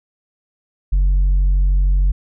sine tone with tanh clipping, 46.5 Hz, F#1, 9 cents sharp, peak -12 dBFS, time 0.92-2.12 s, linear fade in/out 10 ms, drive 2 dB, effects none

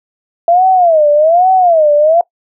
sine tone with vibrato, 666 Hz, E5, 18 cents sharp, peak -5 dBFS, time 0.48-2.21 s, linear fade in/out 2 ms, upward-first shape sine, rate 1.2 Hz, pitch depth 220 cents each way, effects noise-tail reverb RT60 0.1 s tail -21 dB re dry

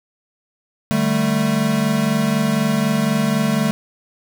square chord, D suspended fourth, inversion none, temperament equal with one note detuned, 150.09 / 196 / 220 Hz, D3 / G3 / A3, +38 / 0 / 0 cents, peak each -23 / -22 / -19 dBFS, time 0.91-3.71 s, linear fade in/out 0 ms, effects none

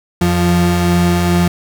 35% pulse tone pair together, 86.3 / 174.91 Hz, F2 / F3, -20 / +3 cents, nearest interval octave, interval 1223 cents, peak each -15 / -10 dBFS, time 0.21-1.48 s, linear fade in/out 5 ms, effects none

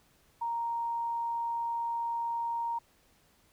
sine tone, 932.3 Hz, A#5, in tune, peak -30 dBFS, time 0.41-2.79 s, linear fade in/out 10 ms, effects pink hiss -66 dBFS RMS until 3.52 s

